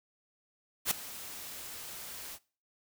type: noise with ADSR envelope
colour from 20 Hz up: white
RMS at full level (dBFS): -27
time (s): 0.85-2.39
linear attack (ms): 61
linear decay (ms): 5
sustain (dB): -17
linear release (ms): 53
effects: noise-tail reverb RT60 0.4 s tail -22 dB re dry